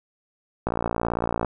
click train, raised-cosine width 1 ms, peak -10 dBFS, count 46, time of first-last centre 0.67-1.447 s, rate 57.9 Hz, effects none

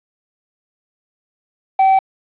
triangle tone, 769 Hz, G5, 33 cents flat, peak -7 dBFS, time 1.79-1.99 s, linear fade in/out 5 ms, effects resampled to 8000 Hz + 7-bit

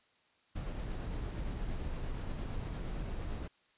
brown noise with tremolo, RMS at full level -37 dBFS, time 0.55-3.48 s, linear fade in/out 10 ms, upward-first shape triangle, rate 8.7 Hz, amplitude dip 25%, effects white hiss -70 dBFS RMS until 3.77 s + resampled to 8000 Hz

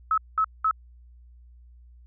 sine tone bursts, 1293 Hz, E6, 34 cents flat, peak -19 dBFS, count 3, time 0.11-0.711 s, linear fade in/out 2 ms, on 67 ms, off 200 ms, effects added 60 Hz sine -48 dBFS peak until 2.06 s

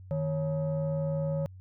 sine tone pair together, 155.56 / 552.4 Hz, D#3 / C#5, 0 / -6 cents, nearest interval octave + minor seventh, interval 2194 cents, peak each -27 / -30 dBFS, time 0.11-1.46 s, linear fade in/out 0 ms, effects tanh soft clip ceiling -24 dBFS + added 93 Hz sine -45 dBFS peak until 1.6 s

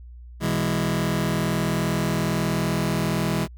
sawtooth chord, E major, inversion second, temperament just, 123.61 / 164.81 / 206 Hz, B2 / E3 / G#3, +2 / 0 / -14 cents, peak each -24 / -20 / -23 dBFS, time 0.4-3.48 s, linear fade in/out 50 ms, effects added 60 Hz sine -39 dBFS peak until 3.57 s

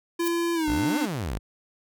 violet noise with exponential growth, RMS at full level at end -25 dBFS, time 0.19-0.28 s, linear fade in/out 5 ms, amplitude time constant 19 ms
square tone with pitch glide, 340 to 299.4 Hz, F4 to D4, -46 to +33 cents, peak -24 dBFS, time 0.19-1.06 s, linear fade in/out 10 ms, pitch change -221 cents, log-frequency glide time 0.54-0.69 s
sawtooth exponential two-way sweep, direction up then down, 43.65 to 307.7 to 43.65 Hz, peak -24 dBFS, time 0.67-1.39 s, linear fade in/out 20 ms, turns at 0.99 s
effects none

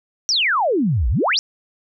sine exponential two-way sweep, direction down then up, 5920 to 51.5 to 5920 Hz, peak -15 dBFS, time 0.29-1.39 s, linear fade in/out 0 ms, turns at 1.09 s, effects none

